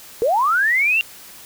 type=linear sweep; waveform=sine; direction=up; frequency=429.3 to 2794 Hz; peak=-14 dBFS; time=0.22-1.01 s; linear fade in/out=0 ms; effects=white hiss -41 dBFS RMS until 1.45 s